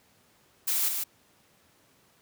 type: noise with echo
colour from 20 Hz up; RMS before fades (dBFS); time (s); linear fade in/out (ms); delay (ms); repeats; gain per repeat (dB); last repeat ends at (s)
blue; -27; 0.67-0.89; 10; 150; 1; -4; 1.04
effects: pink hiss -63 dBFS RMS until 2.21 s + high-pass 100 Hz 12 dB/octave